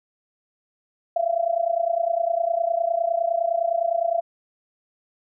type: tone with amplitude modulation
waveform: sine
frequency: 677 Hz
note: E5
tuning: 46 cents sharp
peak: -16 dBFS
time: 1.16-4.21 s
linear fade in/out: 5 ms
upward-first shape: sine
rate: 29.8 Hz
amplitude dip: 85%
effects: none